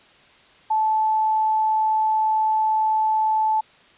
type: tone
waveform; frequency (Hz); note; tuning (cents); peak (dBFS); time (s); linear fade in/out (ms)
sine; 871; A5; -18; -17; 0.7-3.61; 10
effects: white hiss -52 dBFS RMS until 3.97 s + resampled to 8000 Hz